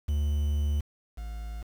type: tone pair in turn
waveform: triangle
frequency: 73.42 / 55 Hz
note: D2 / A1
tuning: 0 / 0 cents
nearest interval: perfect fourth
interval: 500 cents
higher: first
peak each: -22 / -32 dBFS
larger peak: first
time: 0.08-0.81 / 1.17-1.63 s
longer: first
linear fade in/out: 10 ms
effects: 8-bit